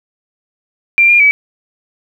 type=tone with pitch steps; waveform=sine; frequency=2372 / 2409 / 2286 Hz; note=D7 / D7 / D7; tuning=+17 / +43 / -47 cents; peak=-5 dBFS; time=0.98-1.31 s; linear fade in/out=0 ms; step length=110 ms; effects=7-bit